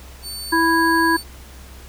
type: tone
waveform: 25% pulse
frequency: 4500 Hz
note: C#8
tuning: 25 cents sharp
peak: -24 dBFS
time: 0.22-1.24 s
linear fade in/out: 50 ms
type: harmonic tone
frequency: 329.6 Hz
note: E4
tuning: in tune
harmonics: 1 / 3 / 5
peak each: -18 / -18 / -18 dBFS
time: 0.52-1.17 s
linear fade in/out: 10 ms
effects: added 65 Hz sine -39 dBFS peak until 1.88 s + pink hiss -44 dBFS RMS until 1.88 s